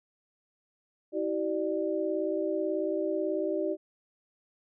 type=tone cluster; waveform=sine; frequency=323.5 / 381.7 / 595 Hz; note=E4 / G4 / D5; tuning=-32 / -46 / +22 cents; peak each=-32 / -31 / -32 dBFS; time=1.12-3.77 s; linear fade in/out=50 ms; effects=none